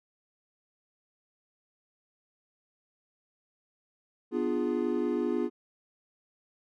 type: chord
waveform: triangle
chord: B diminished seventh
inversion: none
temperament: equal with one note detuned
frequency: 246.9 / 297.1 / 349.2 / 415.3 Hz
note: B3 / D4 / F4 / Ab4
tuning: 0 / +20 / 0 / 0 cents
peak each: -30 / -32 / -29 / -31 dBFS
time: 4.31-5.5 s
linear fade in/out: 50 ms
effects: none